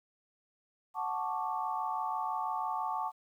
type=chord; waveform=sine; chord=D major seventh; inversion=first; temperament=equal; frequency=740 / 880 / 1108.7 / 1174.7 Hz; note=F#5 / A5 / C#6 / D6; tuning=0 / 0 / 0 / 0 cents; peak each=-38 / -35 / -38 / -40 dBFS; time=0.94-3.12 s; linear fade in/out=50 ms; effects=11-bit